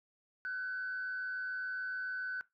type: tone with frequency modulation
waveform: sine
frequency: 1511 Hz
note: F#6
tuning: 36 cents sharp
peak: -35 dBFS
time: 0.45-2.41 s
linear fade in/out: 0 ms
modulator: 107 Hz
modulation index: 0.44
effects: noise-tail reverb RT60 0.2 s tail -20 dB re dry + tanh soft clip ceiling -32 dBFS